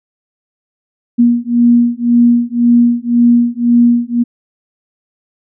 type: beating tone pair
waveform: sine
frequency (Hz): 237.5 / 239.4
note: A#3 / A#3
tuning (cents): +33 / +46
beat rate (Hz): 1.9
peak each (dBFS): -10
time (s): 1.18-4.24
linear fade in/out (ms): 20
effects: none